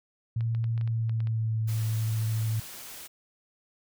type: tone with pitch glide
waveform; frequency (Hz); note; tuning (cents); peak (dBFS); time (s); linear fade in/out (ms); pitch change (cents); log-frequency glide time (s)
sine; 114.6 to 110.82; A#2 to A2; -29 to +13; -25; 0.36-2.6; 5; -58; 0.77-1.59
type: clicks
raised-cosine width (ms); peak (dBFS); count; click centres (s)
0.3; -31; 9; 0.408 / 0.549 / 0.642 / 0.778 / 0.812 / 0.876 / 1.095 / 1.204 / 1.272
type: noise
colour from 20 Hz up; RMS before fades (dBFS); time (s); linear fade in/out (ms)
white; -43; 1.67-3.08; 20
effects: none